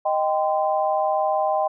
sine chord, C minor, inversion first, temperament equal with one note detuned, 622.3 / 784 / 1030.3 Hz, Eb5 / G5 / C6, 0 / 0 / -27 cents, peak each -22 / -22 / -27 dBFS, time 0.05-1.68 s, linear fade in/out 10 ms, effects none

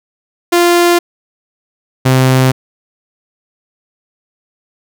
sawtooth tone pair in turn, 347.4 / 130.13 Hz, F4 / C3, -9 / -9 cents, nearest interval octave + perfect fourth, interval 1700 cents, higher first, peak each -3 dBFS, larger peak neither, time 0.52-0.99 / 2.05-2.52 s, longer neither, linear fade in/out 10 ms, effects none

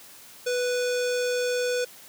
square tone with low-pass filter, 493.9 Hz, B4, in tune, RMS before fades -26 dBFS, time 0.46-1.85 s, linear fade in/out 10 ms, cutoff 7000 Hz, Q 1.8, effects white hiss -48 dBFS RMS until 2.08 s + high-pass 80 Hz 12 dB/octave

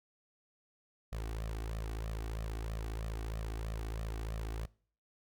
sawtooth tone with flanger, 54.8 Hz, A1, 6 cents flat, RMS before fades -39 dBFS, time 1.12-4.66 s, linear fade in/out 10 ms, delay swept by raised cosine 1.6 to 2.7 ms, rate 3.1 Hz, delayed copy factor +0.75, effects noise-tail reverb RT60 0.5 s tail -23 dB re dry

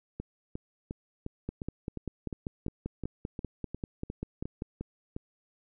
two click trains, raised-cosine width 3 ms, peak -21 / -23 dBFS, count 17 / 15, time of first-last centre 1.49-4.621 / 0.2-5.165 s, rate 5.11 / 2.82 Hz, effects none

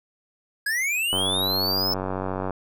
square linear sweep, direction up, 1631 to 5300 Hz, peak -23 dBFS, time 0.66-1.94 s, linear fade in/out 5 ms
click train, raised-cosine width 1 ms, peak -14 dBFS, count 131, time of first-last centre 1.13-2.507 s, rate 94.4 Hz
effects none

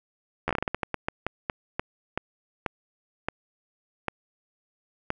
slowing click train, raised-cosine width 0.5 ms, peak -11 dBFS, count 20, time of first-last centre 0.48-5.104 s, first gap 12 ms, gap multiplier 1.28, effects none

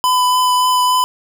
square tone with vibrato, 1003 Hz, B5, 26 cents sharp, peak -12 dBFS, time 0.04-1.04 s, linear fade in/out 0 ms, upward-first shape triangle, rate 3.5 Hz, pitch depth 12 cents each way, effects none

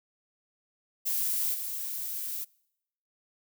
violet noise with level steps, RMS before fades -29 / -35 dBFS, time 1.05-2.45 s, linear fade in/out 20 ms, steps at 1.53 s, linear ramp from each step 20 ms, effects noise-tail reverb RT60 0.8 s tail -25 dB re dry

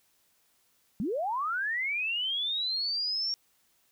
sine linear sweep, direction up, 174.61 to 5560 Hz, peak -28 dBFS, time 1-3.34 s, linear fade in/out 0 ms, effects white hiss -69 dBFS RMS until 3.91 s

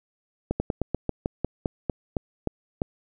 slowing click train, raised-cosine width 2 ms, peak -11 dBFS, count 13, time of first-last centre 0.51-2.819 s, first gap 90 ms, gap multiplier 1.13, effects none

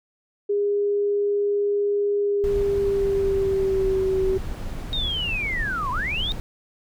sine tone with pitch glide, 407.8 to 380.5 Hz, G#4 to F#4, -32 to +48 cents, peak -19 dBFS, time 0.49-4.38 s, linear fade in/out 10 ms, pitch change -120 cents, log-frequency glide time 2.21-4.07 s
brown noise, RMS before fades -30 dBFS, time 2.44-6.4 s, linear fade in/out 0 ms
sine linear two-way sweep, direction down then up, 3756 to 963 to 3756 Hz, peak -24 dBFS, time 4.93-6.32 s, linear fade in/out 0 ms, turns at 5.91 s
effects none

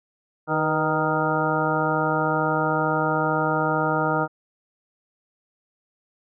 harmonic tone with a mistuned harmonic, 155.56 Hz, D#3, in tune, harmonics 1 / 2 / 3 / 4 / 5 / 6 / 8 / 9, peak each -28 / -28 / -28 / -28 / -28 / -28 / -28 / -28 dBFS, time 0.47-4.28 s, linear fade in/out 50 ms, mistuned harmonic 3, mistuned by +49 cents, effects none

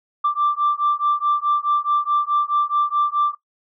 sine beating tone pair, 1174.7 / 1179.4 Hz, D6 / D6, 0 / +7 cents, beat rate 4.7 Hz, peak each -19 dBFS, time 0.24-3.35 s, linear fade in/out 10 ms, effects noise-tail reverb RT60 0.1 s tail -18 dB re dry + tanh soft clip ceiling -11 dBFS

